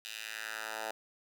10% pulse tone with high-pass filter sweep, 110 Hz, A2, in tune, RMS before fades -41 dBFS, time 0.05-0.91 s, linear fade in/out 0 ms, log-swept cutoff 3100 to 770 Hz, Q 1.8, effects none

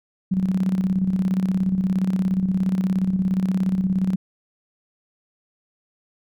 sine tone with tremolo, 187.7 Hz, F#3, 25 cents sharp, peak -16 dBFS, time 0.31-4.16 s, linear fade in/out 10 ms, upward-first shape square, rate 17 Hz, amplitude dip 55%, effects none

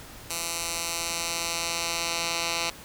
10% pulse tone with band-pass filter sweep, 168.4 Hz, E3, 37 cents sharp, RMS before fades -30 dBFS, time 0.3-2.7 s, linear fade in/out 2 ms, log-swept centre 8600 to 4400 Hz, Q 0.83, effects pink hiss -45 dBFS RMS until 2.84 s

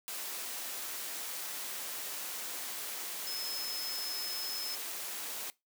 sine tone in noise, 5180 Hz, E8, 31 cents flat, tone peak -37 dBFS, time 3.27-4.75 s, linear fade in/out 0 ms, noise white, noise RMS -40 dBFS, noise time 0.08-5.5 s, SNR 0 dB, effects noise-tail reverb RT60 0.2 s tail -21 dB re dry + high-pass 300 Hz 12 dB/octave

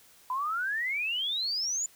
sine exponential sweep, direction up, 987.8 to 7130 Hz, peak -28 dBFS, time 0.3-1.86 s, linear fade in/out 2 ms, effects white hiss -58 dBFS RMS until 1.95 s

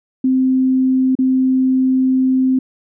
sine tone with dropouts, 260.1 Hz, C4, 10 cents flat, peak -11 dBFS, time 0.24-2.59 s, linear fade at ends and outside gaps 5 ms, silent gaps 1.153-1.188 s, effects none

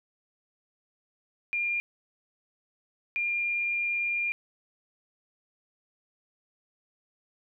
sine tone bursts at uneven times, 2403 Hz, D7, 39 cents sharp, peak -26 dBFS, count 2, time 1.53-1.8 / 3.16-4.32 s, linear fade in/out 0 ms, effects none

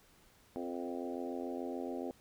harmonic tone with a mistuned harmonic, 87 Hz, F2, 6 cents flat, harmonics 3 / 4 / 5 / 6 / 7 / 8 / 9, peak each -41 / -43 / -45 / -47 / -48 / -49 / -50 dBFS, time 0.56-2.11 s, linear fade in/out 0 ms, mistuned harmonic 6, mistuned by -16 cents, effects pink hiss -65 dBFS RMS until 2.2 s

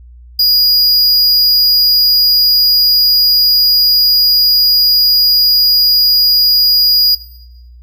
square tone, 4886 Hz, D#8, 32 cents flat, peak -8 dBFS, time 0.39-7.15 s, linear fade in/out 5 ms, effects noise-tail reverb RT60 0.9 s tail -17 dB re dry + added 60 Hz sine -34 dBFS peak until 7.82 s

